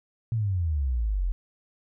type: exponential sweep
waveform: sine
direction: down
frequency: 118 to 41.2 Hz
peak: -23 dBFS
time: 0.32-1.32 s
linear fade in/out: 0 ms
effects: none